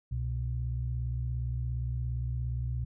sine tone pair together, 65.03 / 122.3 Hz, C2 / B2, -10 / -16 cents, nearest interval major seventh, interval 1094 cents, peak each -32 / -32 dBFS, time 0.11-2.85 s, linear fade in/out 10 ms, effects tanh soft clip ceiling -22 dBFS

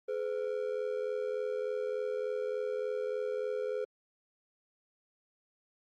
triangle ring-modulated tone, 466.2 Hz, A#4, in tune, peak -27 dBFS, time 0.08-3.85 s, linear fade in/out 10 ms, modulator 41.7 Hz, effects Opus 32 kbps

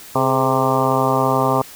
harmonic tone with a mistuned harmonic, 131.3 Hz, C3, 6 cents sharp, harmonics 1 / 2 / 3 / 4 / 5 / 6 / 7 / 8 / 9, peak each -23 / -23 / -23 / -23 / -23 / -23 / -23 / -23 / -23 dBFS, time 0.15-1.62 s, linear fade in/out 5 ms, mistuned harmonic 3, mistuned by +74 cents, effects white hiss -39 dBFS RMS until 1.75 s

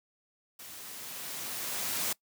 white noise with level ramp, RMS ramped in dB -47 to -31 dBFS, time 0.59-2.13 s, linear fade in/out 5 ms, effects noise-tail reverb RT60 0.1 s tail -22 dB re dry + high-pass 100 Hz 12 dB/octave

